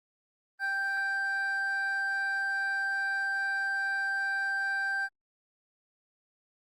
triangle tone pair together, 784.9 / 1571 Hz, G5 / G6, +2 / +3 cents, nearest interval octave, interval 1201 cents, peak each -35 / -26 dBFS, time 0.59-5.09 s, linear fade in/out 50 ms, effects tanh soft clip ceiling -22 dBFS + Opus 24 kbps

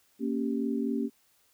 sine chord, G diminished, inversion first, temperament equal, 233.1 / 277.2 / 392 Hz, Bb3 / Db4 / G4, 0 / 0 / 0 cents, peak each -30 / -31 / -35 dBFS, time 0.19-1.1 s, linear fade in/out 50 ms, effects white hiss -67 dBFS RMS until 1.53 s

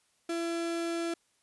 35% pulse tone, 336.4 Hz, E4, 35 cents sharp, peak -29 dBFS, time 0.29-1.14 s, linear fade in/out 5 ms, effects white hiss -71 dBFS RMS until 1.42 s + resampled to 24000 Hz

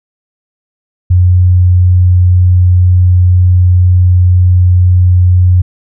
sine tone, 90.2 Hz, F#2, 44 cents flat, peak -3 dBFS, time 1.1-5.62 s, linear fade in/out 10 ms, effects none

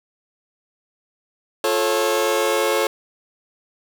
sawtooth chord, F augmented, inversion none, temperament just, 349.2 / 436.5 / 545.7 Hz, F4 / A4 / C#5, 0 / -14 / -27 cents, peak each -21 / -17 / -17 dBFS, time 1.64-2.87 s, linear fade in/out 2 ms, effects none

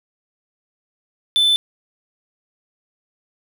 triangle tone, 3520 Hz, A7, in tune, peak -11 dBFS, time 1.36-1.56 s, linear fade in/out 0 ms, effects 7-bit

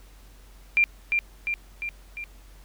sine tone with echo, 2381 Hz, D7, 23 cents sharp, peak -16 dBFS, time 0.77-0.84 s, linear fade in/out 0 ms, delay 350 ms, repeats 4, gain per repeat -4 dB, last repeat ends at 2.24 s, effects added 46 Hz sine -47 dBFS peak until 2.64 s + pink hiss -56 dBFS RMS until 2.64 s

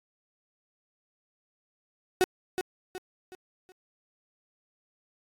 35% pulse tone with echo, 370 Hz, F#4, in tune, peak -18 dBFS, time 2.21-2.24 s, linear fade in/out 0 ms, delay 370 ms, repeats 4, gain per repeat -8 dB, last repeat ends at 3.72 s, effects AAC 48 kbps

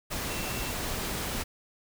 sine tone in noise, 2695 Hz, E7, 38 cents sharp, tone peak -42 dBFS, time 0.29-0.72 s, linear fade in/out 20 ms, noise pink, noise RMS -33 dBFS, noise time 0.1-1.44 s, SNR -12 dB, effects none

